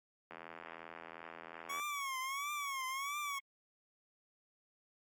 click train, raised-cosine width 0.5 ms, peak -32 dBFS, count 124, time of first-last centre 0.31-1.797 s, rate 82.7 Hz
25% pulse tone with vibrato, 1108.7 Hz, C#6, in tune, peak -34 dBFS, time 1.69-3.39 s, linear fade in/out 10 ms, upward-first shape triangle, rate 1.5 Hz, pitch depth 130 cents each way
effects high-pass 300 Hz 12 dB/octave + AAC 64 kbps

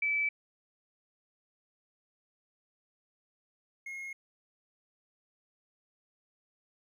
sine / triangle tone pair in turn, 2308 / 2155 Hz, D7 / C#7, -31 / -49 cents, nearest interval minor second, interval 118 cents, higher first, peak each -27 / -37 dBFS, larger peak first, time 0.02-0.29 / 3.86-4.13 s, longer neither, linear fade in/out 5 ms, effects none

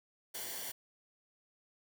white noise with comb filter, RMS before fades -42 dBFS, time 0.34-0.72 s, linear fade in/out 10 ms, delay 0.78 ms, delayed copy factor -0.65, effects none

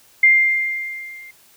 sine tone with level ramp, 2103 Hz, C7, 8 cents sharp, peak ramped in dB -7 to -37 dBFS, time 0.23-1.31 s, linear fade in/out 5 ms, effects white hiss -52 dBFS RMS until 1.56 s

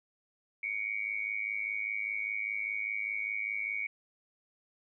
sine tone with amplitude modulation, 2251 Hz, C#7, 26 cents sharp, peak -28 dBFS, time 0.63-3.87 s, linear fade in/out 5 ms, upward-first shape sine, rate 105 Hz, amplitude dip 90%, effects none

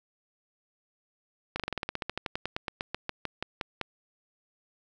slowing click train, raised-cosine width 0.3 ms, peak -15 dBFS, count 24, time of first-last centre 1.56-3.813 s, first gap 37 ms, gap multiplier 1.08, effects none

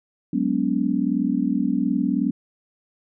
sine chord, G# half-diminished seventh, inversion third, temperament equal with one note detuned, 185 / 207.7 / 246.9 / 286.1 Hz, F#3 / G#3 / B3 / D4, 0 / 0 / 0 / -45 cents, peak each -26 / -26 / -23 / -24 dBFS, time 0.33-2.31 s, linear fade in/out 5 ms, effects none

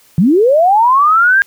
sine linear sweep, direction up, 150 to 1631 Hz, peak -6 dBFS, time 0.18-1.42 s, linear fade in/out 0 ms, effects white hiss -48 dBFS RMS until 1.46 s + high-pass 60 Hz 12 dB/octave

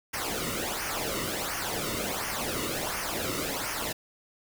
pink noise with flanger, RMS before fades -32 dBFS, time 0.13-3.93 s, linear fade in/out 10 ms, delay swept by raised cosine 0.25 to 1.25 ms, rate 1.4 Hz, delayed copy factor -0.7, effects none

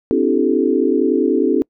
sine tone cluster, 257.3 / 288 / 329.8 / 386.2 / 435.7 Hz, C4 / D4 / E4 / G4 / A4, -29 / -34 / +1 / -26 / -17 cents, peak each -19 dBFS, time 0.11-1.62 s, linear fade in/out 0 ms, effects noise-tail reverb RT60 0.1 s tail -26 dB re dry

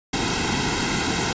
pink noise with comb filter, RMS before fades -23 dBFS, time 0.13-1.33 s, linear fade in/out 5 ms, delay 1.7 ms, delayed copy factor -0.75, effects resampled to 16000 Hz

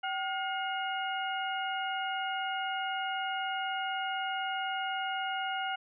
harmonic tone with a mistuned harmonic, 716 Hz, F5, 43 cents sharp, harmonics 1 / 2 / 3 / 4, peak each -34 / -36 / -43 / -39 dBFS, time 0.03-5.76 s, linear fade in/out 10 ms, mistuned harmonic 1, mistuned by +120 cents, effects none

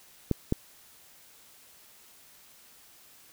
clicks, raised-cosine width 3 ms, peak -11 dBFS, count 2, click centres 0.313 / 0.524 s, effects white hiss -56 dBFS RMS until 3.32 s

